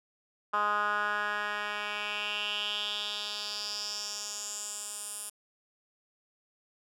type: tone with band-pass filter sweep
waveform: 10% pulse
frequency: 207.7 Hz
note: G#3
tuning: in tune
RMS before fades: -34 dBFS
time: 0.53-5.3 s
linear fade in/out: 10 ms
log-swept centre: 1200 to 10000 Hz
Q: 3.9
effects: none